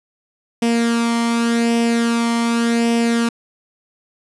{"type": "tone with flanger", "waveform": "sawtooth", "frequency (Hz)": 233.1, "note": "A#3", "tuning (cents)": 0, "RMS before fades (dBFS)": -17, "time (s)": [0.62, 3.29], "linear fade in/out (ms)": 5, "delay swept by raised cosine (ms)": [0.36, 0.95], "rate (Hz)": 0.87, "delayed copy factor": 0.55, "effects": ["resampled to 24000 Hz"]}